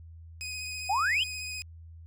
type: tone with vibrato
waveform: 20% pulse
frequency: 2503 Hz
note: D#7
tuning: 10 cents sharp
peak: -30 dBFS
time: 0.41-1.62 s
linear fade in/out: 0 ms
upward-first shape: sine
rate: 15 Hz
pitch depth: 18 cents each way
type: exponential sweep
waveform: sine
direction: up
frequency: 727 to 3316 Hz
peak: -24 dBFS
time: 0.89-1.24 s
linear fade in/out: 10 ms
effects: added 82 Hz sine -45 dBFS peak until 2.06 s